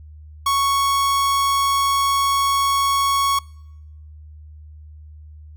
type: tone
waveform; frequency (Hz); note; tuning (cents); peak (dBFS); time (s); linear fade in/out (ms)
45% pulse; 1108.7; C#6; 0; -16; 0.46-3.39; 5
effects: noise-tail reverb RT60 0.9 s tail -26 dB re dry + added 76 Hz sine -38 dBFS peak until 5.56 s